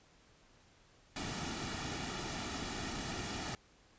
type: noise with comb filter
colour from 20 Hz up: pink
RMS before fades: -40 dBFS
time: 1.16-3.55 s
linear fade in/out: 2 ms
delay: 1.9 ms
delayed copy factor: -0.55
effects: pink hiss -65 dBFS RMS until 3.98 s + resampled to 16000 Hz

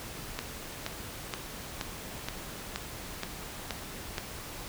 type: click train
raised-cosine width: 0.2 ms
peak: -15 dBFS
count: 9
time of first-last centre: 0.39-4.181 s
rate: 2.11 Hz
effects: pink hiss -42 dBFS RMS until 4.68 s

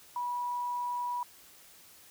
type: tone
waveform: sine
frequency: 975 Hz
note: B5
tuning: 23 cents flat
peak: -31 dBFS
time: 0.16-1.23 s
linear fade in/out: 2 ms
effects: white hiss -56 dBFS RMS until 2.1 s

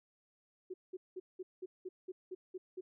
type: tone bursts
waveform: sine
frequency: 370 Hz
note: F#4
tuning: in tune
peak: -40 dBFS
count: 10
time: 0.7-2.81 s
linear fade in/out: 10 ms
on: 40 ms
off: 190 ms
effects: none

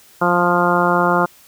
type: harmonic tone with a mistuned harmonic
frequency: 175.5 Hz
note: F3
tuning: 9 cents sharp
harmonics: 1 / 2 / 3 / 4 / 5 / 6 / 7 / 8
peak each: -21 / -21 / -21 / -21 / -21 / -21 / -21 / -21 dBFS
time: 0.21-1.26 s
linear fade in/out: 10 ms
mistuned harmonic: 1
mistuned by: +17 cents
effects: white hiss -48 dBFS RMS until 1.47 s

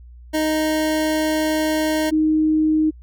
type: tone pair in turn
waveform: 25% pulse / sine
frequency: 311.1 / 311.1 Hz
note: D#4 / D#4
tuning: 0 / 0 cents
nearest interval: unison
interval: 0 cents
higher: neither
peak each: -14 dBFS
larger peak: neither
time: 0.33-2.11 / 2.11-2.91 s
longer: first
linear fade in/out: 20 ms
effects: added 60 Hz sine -39 dBFS peak until 3.02 s

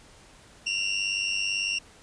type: tone pair together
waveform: 30% pulse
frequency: 2726 / 2824 Hz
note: F7 / F7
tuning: -43 / +19 cents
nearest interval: minor second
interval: 62 cents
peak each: -25 / -27 dBFS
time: 0.66-1.79 s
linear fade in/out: 10 ms
effects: pink hiss -53 dBFS RMS until 2.02 s + resampled to 22050 Hz

